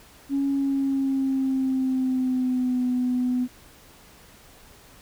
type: tone with pitch glide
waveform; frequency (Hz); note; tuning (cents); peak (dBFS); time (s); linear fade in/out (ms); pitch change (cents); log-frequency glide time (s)
sine; 277.2 to 249.8; C#4 to B3; 0 to +20; -20; 0.29-3.48; 50; -180; 0.49-2.86
effects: tanh soft clip ceiling -16 dBFS + pink hiss -51 dBFS RMS until 5.01 s